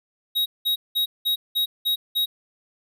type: tone bursts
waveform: square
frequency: 3800 Hz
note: A#7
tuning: 33 cents sharp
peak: -20 dBFS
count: 7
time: 0.35-2.26 s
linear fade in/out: 20 ms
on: 110 ms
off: 190 ms
effects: none